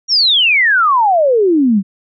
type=exponential sweep; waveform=sine; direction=down; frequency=5790 to 184 Hz; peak=-8 dBFS; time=0.08-1.83 s; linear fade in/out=50 ms; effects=none